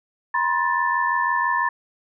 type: tone cluster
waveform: sine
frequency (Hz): 965 / 1051 / 1759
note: B5 / C6 / A6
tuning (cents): -40 / +7 / -1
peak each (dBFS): -23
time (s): 0.34-1.69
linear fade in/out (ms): 5
effects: none